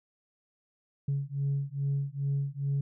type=beating tone pair; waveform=sine; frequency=138.59 / 140.99 Hz; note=C#3 / C#3; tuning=0 / +30 cents; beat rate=2.4 Hz; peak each=-30 dBFS; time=1.08-2.81 s; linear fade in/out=5 ms; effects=tanh soft clip ceiling -23 dBFS